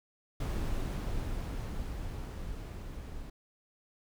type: noise with level ramp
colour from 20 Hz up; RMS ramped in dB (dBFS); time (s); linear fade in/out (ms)
brown; -32 to -43; 0.4-3.3; 5
effects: none